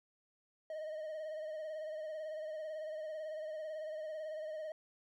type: tone with vibrato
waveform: triangle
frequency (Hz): 622.3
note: D#5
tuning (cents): 0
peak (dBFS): -38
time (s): 0.7-4.72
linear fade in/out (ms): 2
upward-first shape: sine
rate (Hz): 18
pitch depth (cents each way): 44
effects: none